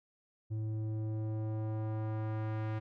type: tone with low-pass filter sweep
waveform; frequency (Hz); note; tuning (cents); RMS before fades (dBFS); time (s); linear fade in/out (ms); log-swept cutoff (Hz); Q
square; 109; A2; -16; -36; 0.5-2.8; 20; 240 to 2100; 0.85
effects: none